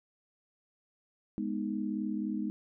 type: chord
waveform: sine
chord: G# minor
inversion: none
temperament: equal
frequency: 207.7 / 246.9 / 311.1 Hz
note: G#3 / B3 / D#4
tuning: 0 / 0 / 0 cents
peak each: -34 / -37 / -36 dBFS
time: 1.38-2.5 s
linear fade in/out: 0 ms
effects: none